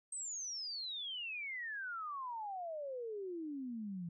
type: exponential sweep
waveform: sine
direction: down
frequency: 8390 to 165.6 Hz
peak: -40 dBFS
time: 0.12-4.09 s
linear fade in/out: 5 ms
effects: none